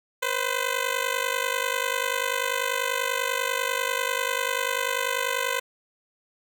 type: ring-modulated tone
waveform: 10% pulse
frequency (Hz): 509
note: C5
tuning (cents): -48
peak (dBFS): -13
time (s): 0.22-5.6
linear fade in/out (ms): 10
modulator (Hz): 25.1
effects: none